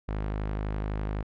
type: tone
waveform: sawtooth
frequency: 51.91 Hz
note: G#1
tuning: in tune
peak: -25 dBFS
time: 0.08-1.23 s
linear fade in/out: 10 ms
effects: low-pass 2000 Hz 12 dB/octave